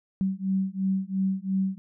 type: beating tone pair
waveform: sine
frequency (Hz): 190 / 192.9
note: F#3 / G3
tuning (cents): +46 / -28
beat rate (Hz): 2.9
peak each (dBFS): -27 / -27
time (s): 0.21-1.78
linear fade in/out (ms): 0
effects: none